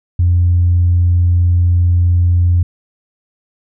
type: tone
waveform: sine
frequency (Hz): 87.7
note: F2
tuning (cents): +8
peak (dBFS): -7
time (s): 0.19-2.63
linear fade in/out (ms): 5
effects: tanh soft clip ceiling -4 dBFS

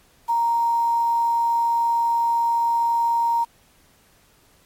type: tone with quantisation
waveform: sine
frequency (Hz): 932.3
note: A#5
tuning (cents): 0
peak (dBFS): -17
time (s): 0.28-3.45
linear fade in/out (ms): 20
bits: 7
effects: pink hiss -57 dBFS RMS until 4.65 s + MP3 64 kbps

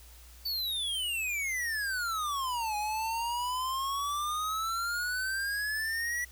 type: exponential two-way sweep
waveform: square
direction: down then up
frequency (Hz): 4575 to 830 to 1956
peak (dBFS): -31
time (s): 0.45-6.25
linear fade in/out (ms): 10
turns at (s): 2.76
effects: added 60 Hz sine -51 dBFS peak until 6.31 s + white hiss -56 dBFS RMS until 6.31 s

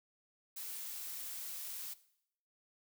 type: noise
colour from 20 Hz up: blue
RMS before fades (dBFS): -44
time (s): 0.56-1.94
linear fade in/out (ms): 10
effects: noise-tail reverb RT60 0.7 s tail -17 dB re dry

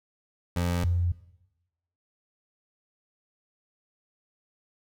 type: tone pair in turn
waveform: 25% pulse / sine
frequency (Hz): 87.4 / 87.4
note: F2 / F2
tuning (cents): +2 / +2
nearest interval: unison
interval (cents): 0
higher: neither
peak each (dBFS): -21 / -22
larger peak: first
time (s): 0.56-0.84 / 0.84-1.12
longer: neither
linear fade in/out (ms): 5
effects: noise-tail reverb RT60 0.9 s tail -17 dB re dry

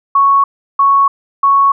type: tone bursts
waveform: sine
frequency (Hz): 1108.7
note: C#6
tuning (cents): 0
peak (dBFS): -6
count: 3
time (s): 0.15-1.72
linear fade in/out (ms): 5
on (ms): 290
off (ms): 350
effects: none

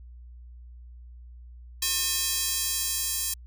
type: tone with high-pass filter sweep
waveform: square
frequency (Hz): 360.6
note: F#4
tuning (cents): -45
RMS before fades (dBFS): -28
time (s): 1.82-3.34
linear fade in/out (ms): 5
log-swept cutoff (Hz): 4300 to 7200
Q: 0.78
effects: added 60 Hz sine -43 dBFS peak until 3.46 s

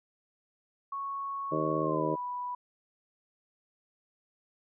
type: tone with pitch glide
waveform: sine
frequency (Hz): 1106 to 985.3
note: C#6 to B5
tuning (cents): -4 to -4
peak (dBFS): -33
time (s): 0.92-2.55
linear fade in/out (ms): 5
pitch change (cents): -200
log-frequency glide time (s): 1.81-2.04
type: harmonic tone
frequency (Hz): 77.78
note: D#2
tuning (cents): 0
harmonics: 2 / 3 / 4 / 5 / 6 / 7 / 8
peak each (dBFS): -36 / -45 / -33 / -35 / -37 / -35 / -36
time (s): 1.51-2.16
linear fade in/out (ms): 20
effects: none

